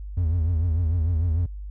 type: tone with vibrato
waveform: triangle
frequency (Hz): 83.3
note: E2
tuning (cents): +19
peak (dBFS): -17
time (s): 0.17-1.46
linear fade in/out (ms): 5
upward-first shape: triangle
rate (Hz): 6.7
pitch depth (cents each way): 150
effects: tanh soft clip ceiling -13 dBFS + added 50 Hz sine -32 dBFS peak until 1.7 s